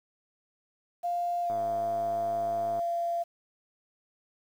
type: tone with pitch glide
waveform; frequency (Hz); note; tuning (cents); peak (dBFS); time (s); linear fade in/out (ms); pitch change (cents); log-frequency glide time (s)
sine; 698.5 to 685.3; F5 to F5; 0 to -33; -27; 1.03-3.24; 20; -33; 1.42-1.6
type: click train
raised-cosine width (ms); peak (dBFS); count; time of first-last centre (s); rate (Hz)
1; -29; 138; 1.5-2.792; 106
effects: 9-bit